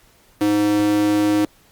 square tone with high-pass filter, 103.83 Hz, G#2, in tune, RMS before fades -17 dBFS, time 0.41-1.45 s, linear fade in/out 0 ms, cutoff 290 Hz, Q 3.5, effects pink hiss -54 dBFS RMS until 1.71 s + Opus 48 kbps

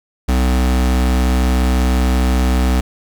square tone pair together, 63.1 / 255 Hz, B1 / C4, +38 / -44 cents, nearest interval 2 octaves, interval 2418 cents, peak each -13 / -23 dBFS, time 0.28-2.81 s, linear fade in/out 10 ms, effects none

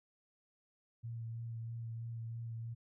sine tone with vibrato, 115.1 Hz, A#2, 22 cents flat, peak -40 dBFS, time 1.03-2.75 s, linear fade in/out 20 ms, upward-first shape sine, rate 3.1 Hz, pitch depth 18 cents each way, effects none

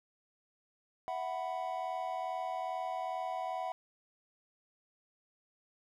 triangle chord, E suspended second, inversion none, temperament just, 659.3 / 741.7 / 988.9 Hz, E5 / F#5 / B5, 0 / +4 / +2 cents, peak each -39 / -35 / -40 dBFS, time 1.08-3.72 s, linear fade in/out 0 ms, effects none

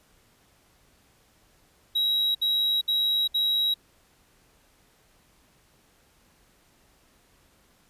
triangle tone bursts, 3852 Hz, B7, 44 cents flat, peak -20 dBFS, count 4, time 1.95-3.742 s, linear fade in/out 10 ms, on 400 ms, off 64 ms, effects pink hiss -62 dBFS RMS until 7.89 s + resampled to 32000 Hz

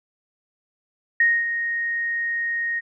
sine tone with ADSR envelope, 1864.7 Hz, A#6, in tune, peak -13 dBFS, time 1.2-2.81 s, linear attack 4 ms, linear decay 240 ms, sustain -9 dB, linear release 29 ms, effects none

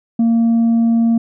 sine tone with tanh clipping, 230.3 Hz, A#3, 21 cents flat, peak -11 dBFS, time 0.19-1.18 s, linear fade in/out 5 ms, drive 2 dB, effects none

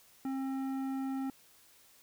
triangle tone with tanh clipping, 267.5 Hz, C4, 38 cents sharp, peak -35 dBFS, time 0.25-1.3 s, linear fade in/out 2 ms, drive 16 dB, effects white hiss -62 dBFS RMS until 2.02 s

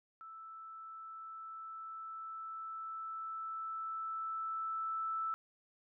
sine tone with level ramp, 1318.5 Hz, E6, in tune, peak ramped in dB -48 to -34 dBFS, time 0.21-5.34 s, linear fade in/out 0 ms, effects none

